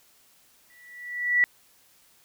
sine tone with exponential growth, 1950 Hz, B6, 23 cents flat, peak -15 dBFS, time 0.7-1.44 s, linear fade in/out 0 ms, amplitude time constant 160 ms, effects white hiss -60 dBFS RMS until 2.24 s

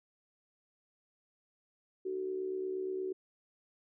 sine tone with amplitude modulation, 375.9 Hz, F#4, 27 cents sharp, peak -31 dBFS, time 2.05-3.13 s, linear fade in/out 10 ms, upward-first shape sine, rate 68.5 Hz, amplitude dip 60%, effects none

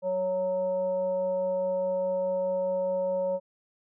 sine tone with frequency modulation, 554.4 Hz, C#5, in tune, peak -25 dBFS, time 0.02-3.4 s, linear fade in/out 50 ms, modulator 368 Hz, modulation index 0.37, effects none

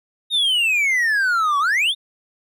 triangle exponential two-way sweep, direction down then up, 3754 to 1108.7 to 3754 Hz, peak -14 dBFS, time 0.3-1.95 s, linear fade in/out 50 ms, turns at 1.59 s, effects none

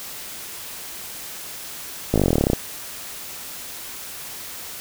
slowing click train, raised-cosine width 2 ms, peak -4 dBFS, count 17, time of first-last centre 2.14-2.533 s, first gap 18 ms, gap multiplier 1.04, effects white hiss -35 dBFS RMS until 4.8 s

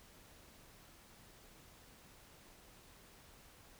silence, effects pink hiss -61 dBFS RMS until 3.79 s

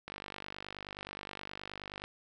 click train, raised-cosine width 0.3 ms, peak -25 dBFS, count 98, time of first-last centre 0.08-2.04 s, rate 49.5 Hz, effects none

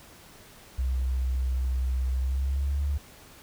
sine tone with pitch glide, 64 to 71.42 Hz, C2 to D2, -38 to -48 cents, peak -24 dBFS, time 0.78-2.98 s, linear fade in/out 10 ms, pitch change +190 cents, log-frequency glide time 2.15-2.82 s, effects pink hiss -51 dBFS RMS until 3.42 s

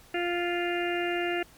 harmonic tone, 349.2 Hz, F4, in tune, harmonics 1 / 2 / 4 / 5 / 6 / 7 / 8, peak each -29 / -33 / -38 / -36 / -37 / -40 / -37 dBFS, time 0.14-1.43 s, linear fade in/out 5 ms, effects pink hiss -55 dBFS RMS until 1.57 s + MP3 96 kbps

